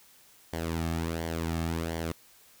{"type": "tone with flanger", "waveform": "sawtooth", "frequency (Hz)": 82.41, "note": "E2", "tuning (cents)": 0, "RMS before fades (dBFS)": -32, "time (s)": [0.53, 2.12], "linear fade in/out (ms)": 0, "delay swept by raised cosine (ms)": [0.77, 2.07], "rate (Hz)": 1.4, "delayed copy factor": -0.65, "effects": ["white hiss -58 dBFS RMS until 2.6 s"]}